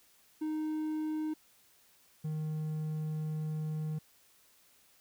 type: tone pair in turn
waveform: triangle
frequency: 310 / 155 Hz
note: D#4 / D#3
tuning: -6 / -6 cents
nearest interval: octave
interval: 1200 cents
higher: first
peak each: -30 / -31 dBFS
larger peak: first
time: 0.41-1.34 / 2.24-3.99 s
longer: second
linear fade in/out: 10 ms
effects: white hiss -65 dBFS RMS until 5 s